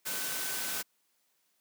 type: tone in noise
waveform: sine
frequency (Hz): 1520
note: F#6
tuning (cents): +46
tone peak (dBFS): -44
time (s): 0.05-0.83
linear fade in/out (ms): 20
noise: white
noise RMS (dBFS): -35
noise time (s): 0.05-0.83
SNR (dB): -12
effects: white hiss -74 dBFS RMS until 1.6 s + high-pass 150 Hz 12 dB/octave